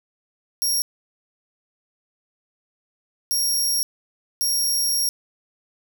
20% pulse tone bursts at uneven times, 5588 Hz, F8, in tune, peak -14 dBFS, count 3, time 0.62-0.82 / 3.31-3.83 / 4.41-5.09 s, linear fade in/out 0 ms, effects none

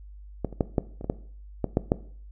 clicks, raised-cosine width 2 ms, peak -13 / -27 / -8 / -8 / -25 / -20 / -10 / -11 / -7 / -6 dBFS, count 10, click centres 0.447 / 0.527 / 0.608 / 0.782 / 1.011 / 1.044 / 1.099 / 1.643 / 1.771 / 1.919 s, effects noise-tail reverb RT60 0.5 s tail -17 dB re dry + added 50 Hz sine -42 dBFS peak until 2.31 s

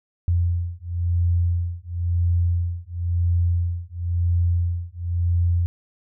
sine beating tone pair, 86.2 / 87.17 Hz, F2 / F2, -22 / -3 cents, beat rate 0.97 Hz, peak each -22 dBFS, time 0.28-5.66 s, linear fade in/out 0 ms, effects none

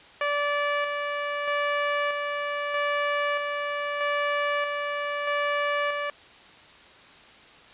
15% pulse tone with tremolo, 580 Hz, D5, 22 cents flat, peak -17 dBFS, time 0.21-6.1 s, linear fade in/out 2 ms, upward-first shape square, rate 0.79 Hz, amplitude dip 35%, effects white hiss -50 dBFS RMS until 7.73 s + resampled to 8000 Hz

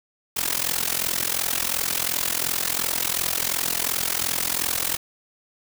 white noise with amplitude modulation, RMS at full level -21 dBFS, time 0.36-4.97 s, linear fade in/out 10 ms, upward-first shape sine, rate 42.8 Hz, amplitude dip 90%, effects none

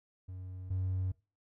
triangle tone pair in turn, 92.5 / 93.36 Hz, F#2 / F#2, 0 / +16 cents, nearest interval unison, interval 16 cents, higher second, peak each -39 / -28 dBFS, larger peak second, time 0.28-0.7 / 0.7-1.12 s, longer neither, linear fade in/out 10 ms, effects noise-tail reverb RT60 0.3 s tail -23 dB re dry + tanh soft clip ceiling -25 dBFS

